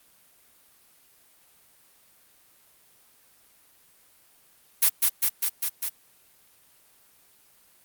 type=noise with echo; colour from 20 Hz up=blue; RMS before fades=-18 dBFS; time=4.82-4.89 s; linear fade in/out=10 ms; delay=200 ms; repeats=5; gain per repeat=-2 dB; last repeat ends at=5.89 s; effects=white hiss -59 dBFS RMS until 7.84 s + Opus 32 kbps